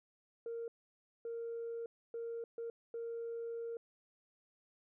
sine tone bursts at uneven times, 463.7 Hz, A#4, 9 cents flat, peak -38 dBFS, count 5, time 0.46-0.68 / 1.25-1.86 / 2.14-2.44 / 2.58-2.7 / 2.94-3.77 s, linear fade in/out 2 ms, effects tanh soft clip ceiling -36 dBFS

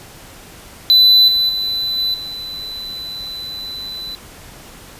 triangle tone with level steps, 3999 Hz, B7, 21 cents sharp, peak -5 / -11 / -16 / -14 / -24 dBFS, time 0.9-4.15 s, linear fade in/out 0 ms, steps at 1.28 / 1.49 / 1.98 / 2.14 s, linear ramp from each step 2 ms, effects pink hiss -39 dBFS RMS until 4.99 s + resampled to 32000 Hz

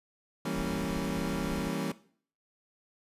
30% pulse chord, E diminished seventh, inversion none, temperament equal with one note detuned, 164.81 / 196 / 231.2 / 277.2 Hz, E3 / G3 / Bb3 / Db4, 0 / 0 / -14 / 0 cents, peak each -34 dBFS, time 0.45-1.92 s, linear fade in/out 5 ms
brown noise, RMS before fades -42 dBFS, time 0.53-1.71 s, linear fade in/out 50 ms
effects noise-tail reverb RT60 0.5 s tail -17 dB re dry + resampled to 32000 Hz

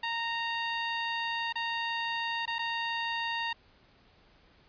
15% pulse tone with dropouts, 926 Hz, A#5, 12 cents flat, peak -24 dBFS, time 0.03-3.53 s, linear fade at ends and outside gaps 5 ms, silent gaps 1.526-1.555 / 2.456-2.476 / 2.585-2.59 s, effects pink hiss -62 dBFS RMS until 4.68 s + resampled to 11025 Hz

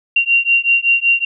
sine beating tone pair, 2759 / 2764.3 Hz, F7 / F7, -22 / -18 cents, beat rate 5.3 Hz, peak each -14 dBFS, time 0.16-1.25 s, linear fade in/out 5 ms, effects none

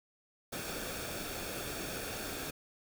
pink noise with comb filter, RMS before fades -40 dBFS, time 0.52-2.51 s, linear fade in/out 10 ms, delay 1 ms, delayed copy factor -0.55, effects none

